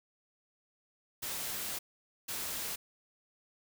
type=noise bursts at uneven times; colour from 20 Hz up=white; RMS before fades=-38 dBFS; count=2; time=1.22-1.79 / 2.28-2.76 s; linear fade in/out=10 ms; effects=none